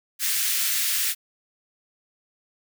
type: high-pass noise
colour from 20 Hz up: white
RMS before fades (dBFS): -24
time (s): 0.19-1.15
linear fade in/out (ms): 50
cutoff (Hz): 1600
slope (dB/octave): 24
effects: none